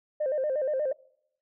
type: tone with vibrato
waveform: sine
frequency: 564 Hz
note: C#5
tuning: 30 cents sharp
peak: -24 dBFS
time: 0.2-0.93 s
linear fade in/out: 10 ms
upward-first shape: square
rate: 8.4 Hz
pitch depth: 120 cents each way
effects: noise-tail reverb RT60 0.8 s tail -25 dB re dry + tanh soft clip ceiling -21 dBFS